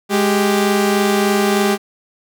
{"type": "tone pair together", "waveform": "sawtooth", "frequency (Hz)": [207.7, 392.1], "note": ["G#3", "G4"], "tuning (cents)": [0, 0], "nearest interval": "major seventh", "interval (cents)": 1100, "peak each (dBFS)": -12, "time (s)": [0.09, 1.78], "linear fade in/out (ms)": 50, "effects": []}